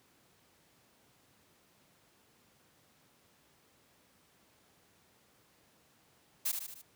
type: noise with echo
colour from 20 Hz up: blue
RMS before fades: -32 dBFS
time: 6.45-6.52 s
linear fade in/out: 10 ms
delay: 75 ms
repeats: 4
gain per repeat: -5 dB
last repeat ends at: 6.82 s
effects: pink hiss -67 dBFS RMS until 6.95 s + high-pass 100 Hz 12 dB/octave